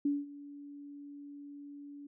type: tone with ADSR envelope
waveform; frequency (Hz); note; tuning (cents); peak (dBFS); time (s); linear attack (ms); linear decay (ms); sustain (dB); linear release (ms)
sine; 286.4; D4; -43; -26; 0.05-2.07; 5; 200; -19; 6
effects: none